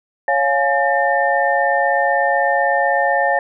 sine tone cluster, 555 / 703 / 839 / 1802 Hz, C#5 / F5 / G#5 / A6, +2 / +11 / +17 / +41 cents, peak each -19 dBFS, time 0.28-3.39 s, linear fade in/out 2 ms, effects none

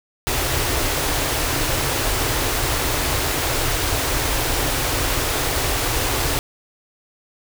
pink band-stop noise, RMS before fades -21 dBFS, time 0.27-6.39 s, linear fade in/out 0 ms, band 150 to 250 Hz, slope 96 dB/octave, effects none

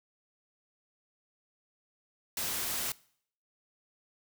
white noise, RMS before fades -34 dBFS, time 2.37-2.92 s, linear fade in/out 2 ms, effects noise-tail reverb RT60 0.6 s tail -22 dB re dry

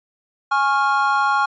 triangle chord, Db major, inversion second, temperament equal with one note detuned, 830.6 / 1096 / 1396.9 Hz, Ab5 / Db6 / F6, 0 / -20 / 0 cents, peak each -18 dBFS, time 0.51-1.46 s, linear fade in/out 10 ms, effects resampled to 16000 Hz

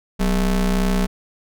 square ring-modulated tone, 110 Hz, A2, in tune, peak -14 dBFS, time 0.19-1.07 s, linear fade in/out 20 ms, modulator 78.6 Hz, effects none

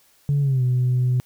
sine tone with pitch glide, 142.7 to 125.67 Hz, D3 to B2, -49 to +31 cents, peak -15 dBFS, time 0.29-1.2 s, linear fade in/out 0 ms, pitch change -220 cents, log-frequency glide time 0.41-0.63 s, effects tanh soft clip ceiling -14 dBFS + white hiss -58 dBFS RMS until 1.25 s

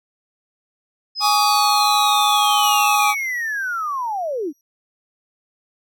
sine linear sweep, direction down, 5110 to 262.7 Hz, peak -21 dBFS, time 1.15-4.53 s, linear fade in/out 50 ms
square chord, Ab suspended fourth, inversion none, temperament equal with one note detuned, 830.6 / 1131.4 / 1244.5 Hz, Ab5 / Db6 / Eb6, 0 / +35 / 0 cents, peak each -18 / -21 / -22 dBFS, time 1.2-3.15 s, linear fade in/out 50 ms
30% pulse tone with exponential decay, 5770 Hz, F#8, 44 cents flat, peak -20 dBFS, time 2.63-4.61 s, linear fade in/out 1 ms, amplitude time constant 430 ms
effects none

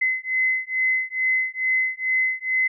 sine beating tone pair, 2041 / 2043.3 Hz, C7 / C7, -44 / -42 cents, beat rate 2.3 Hz, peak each -23 dBFS, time 0.01-2.68 s, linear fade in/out 10 ms, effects none

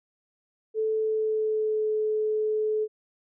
sine tone with pitch glide, 437.6 to 430.3 Hz, A4 to A4, -9 to -39 cents, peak -23 dBFS, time 0.74-2.88 s, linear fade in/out 50 ms, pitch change -30 cents, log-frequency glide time 0.93-1.9 s, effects none

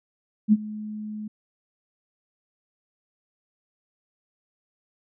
sine tone with ADSR envelope, 212.9 Hz, G#3, 43 cents sharp, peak -11 dBFS, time 0.48-1.28 s, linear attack 45 ms, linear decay 38 ms, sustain -20 dB, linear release 7 ms, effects none

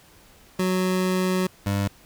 25% pulse tone pair in turn, 184.9 / 99.95 Hz, F#3 / G2, -1 / +34 cents, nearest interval major seventh, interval 1065 cents, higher first, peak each -17 / -18 dBFS, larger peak first, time 0.59-1.47 / 1.66-1.88 s, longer first, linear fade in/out 5 ms, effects pink hiss -53 dBFS RMS until 2.05 s

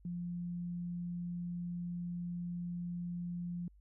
sine tone, 174.61 Hz, F3, in tune, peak -37 dBFS, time 0.05-3.68 s, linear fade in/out 2 ms, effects added 50 Hz sine -59 dBFS peak until 3.8 s

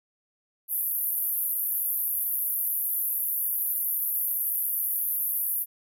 pink band-pass noise, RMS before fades -28 dBFS, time 0.68-5.66 s, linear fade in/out 50 ms, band 11000 to 15000 Hz, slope 96 dB/octave, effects none

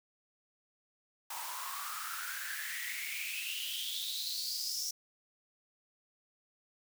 white noise with high-pass filter sweep, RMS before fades -39 dBFS, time 1.3-4.91 s, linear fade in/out 5 ms, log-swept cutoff 880 to 5700 Hz, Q 8.3, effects none

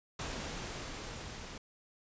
pink noise with level ramp, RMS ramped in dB -39 to -46 dBFS, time 0.19-1.58 s, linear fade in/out 5 ms, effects resampled to 16000 Hz

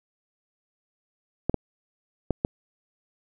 clicks, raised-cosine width 2 ms, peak -9 dBFS, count 4, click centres 1.496 / 1.543 / 2.307 / 2.449 s, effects none

